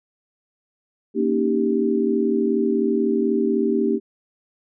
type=chord; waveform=sine; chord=Eb dominant seventh; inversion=second; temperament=equal with one note detuned; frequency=233.1 / 277.2 / 309.3 / 392 Hz; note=Bb3 / Db4 / Eb4 / G4; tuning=0 / 0 / -10 / 0 cents; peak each=-22 / -26 / -24 / -21 dBFS; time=1.14-4 s; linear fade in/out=50 ms; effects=none